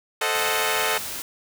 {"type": "chord", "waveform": "10% pulse", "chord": "A diminished seventh", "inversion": "none", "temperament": "equal", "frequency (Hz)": [440, 523.3, 622.3, 740], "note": ["A4", "C5", "Eb5", "Gb5"], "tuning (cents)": [0, 0, 0, 0], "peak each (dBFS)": [-17, -21, -19, -20], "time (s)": [0.21, 0.98], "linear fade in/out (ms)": 5}
{"type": "noise", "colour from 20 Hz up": "white", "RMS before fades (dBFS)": -32, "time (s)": [0.35, 1.22], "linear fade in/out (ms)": 0}
{"effects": []}